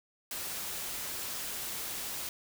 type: noise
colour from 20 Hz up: white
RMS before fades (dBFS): -38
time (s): 0.31-2.29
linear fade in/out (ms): 2
effects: none